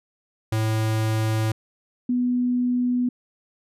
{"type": "tone pair in turn", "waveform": ["square", "sine"], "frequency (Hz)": [110, 246.9], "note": ["A2", "B3"], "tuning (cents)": [0, 0], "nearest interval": "octave + major second", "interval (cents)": 1400, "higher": "second", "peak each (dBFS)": [-21, -19], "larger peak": "second", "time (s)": [[0.52, 1.52], [2.09, 3.09]], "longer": "neither", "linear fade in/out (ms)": 5, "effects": ["resampled to 32000 Hz"]}